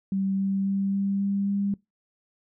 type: tone with pitch steps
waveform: sine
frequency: 193.7 / 194.93 / 196.18 / 197.43 / 198.69 / 199.95 Hz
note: G3 / G3 / G3 / G3 / G3 / G3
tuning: -20 / -9 / +2 / +13 / +24 / +35 cents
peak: -23 dBFS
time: 0.12-1.74 s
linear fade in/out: 2 ms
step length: 270 ms
effects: noise-tail reverb RT60 0.2 s tail -23 dB re dry